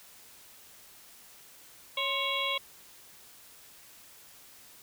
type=harmonic tone with a mistuned harmonic; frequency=554.4 Hz; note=C#5; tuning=in tune; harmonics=1 / 2 / 4 / 5 / 6 / 7; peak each=-38 / -35 / -34 / -37 / -33 / -39 dBFS; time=1.97-2.58 s; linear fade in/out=5 ms; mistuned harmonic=2; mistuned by=-83 cents; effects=white hiss -54 dBFS RMS until 4.82 s